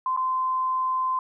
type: tone with dropouts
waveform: sine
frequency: 1034 Hz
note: C6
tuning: 21 cents flat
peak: -22 dBFS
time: 0.06-1.19 s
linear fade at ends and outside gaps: 2 ms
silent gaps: 0.165-0.173 s
effects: none